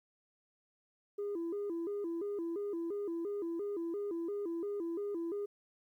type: tone with vibrato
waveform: sine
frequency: 370 Hz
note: F#4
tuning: in tune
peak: -33 dBFS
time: 1.18-5.46 s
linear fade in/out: 10 ms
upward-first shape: square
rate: 2.9 Hz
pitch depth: 170 cents each way
effects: tanh soft clip ceiling -33 dBFS + 12-bit